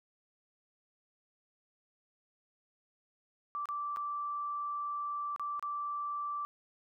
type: tone with dropouts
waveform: sine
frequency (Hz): 1168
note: D6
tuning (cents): -10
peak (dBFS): -34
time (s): 3.55-6.45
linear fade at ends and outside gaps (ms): 0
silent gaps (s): 3.656-3.688 / 3.962-3.97 / 5.362-5.396 / 5.595-5.626
effects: none